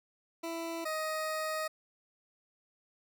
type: tone pair in turn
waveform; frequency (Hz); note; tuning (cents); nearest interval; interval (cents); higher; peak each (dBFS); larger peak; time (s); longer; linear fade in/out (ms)
20% pulse; 331.8 / 626.4; E4 / D#5; +11 / +11; major seventh; 1100; second; -31 / -28; second; 0.43-0.85 / 0.85-1.68; second; 10
effects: none